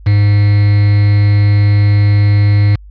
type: tone with quantisation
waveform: triangle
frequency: 102.7 Hz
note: G#2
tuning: 19 cents flat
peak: -4 dBFS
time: 0.06-2.76 s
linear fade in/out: 10 ms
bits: 4
effects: added 50 Hz sine -32 dBFS peak until 2.9 s + resampled to 11025 Hz